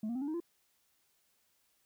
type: tone with pitch steps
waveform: sine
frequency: 215.6 / 236.5 / 259.4 / 284.5 / 312 / 342.2 Hz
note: A3 / A#3 / C4 / C#4 / D#4 / F4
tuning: -35 / +25 / -15 / +45 / +5 / -35 cents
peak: -31 dBFS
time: 0.03-0.402 s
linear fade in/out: 5 ms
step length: 62 ms
effects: tanh soft clip ceiling -33 dBFS + white hiss -74 dBFS RMS until 1.85 s